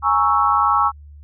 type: chord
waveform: sine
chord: A# half-diminished seventh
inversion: third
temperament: equal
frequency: 830.6 / 932.3 / 1108.7 / 1318.5 Hz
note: G#5 / A#5 / C#6 / E6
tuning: 0 / 0 / 0 / 0 cents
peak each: -20 / -23 / -17 / -18 dBFS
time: 0.02-0.92 s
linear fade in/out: 50 ms
effects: added 73 Hz sine -38 dBFS peak until 1.23 s